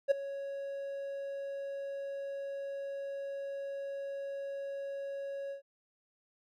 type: tone with ADSR envelope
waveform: triangle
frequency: 554.4 Hz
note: C#5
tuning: in tune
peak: -18 dBFS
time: 0.08-5.62 s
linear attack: 32 ms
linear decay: 9 ms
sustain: -17 dB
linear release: 110 ms
effects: none